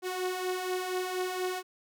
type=beating tone pair; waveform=sawtooth; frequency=364.4 / 368.6 Hz; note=F#4 / F#4; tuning=-26 / -7 cents; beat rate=4.2 Hz; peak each=-33 / -28 dBFS; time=0.02-1.63 s; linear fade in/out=50 ms; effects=none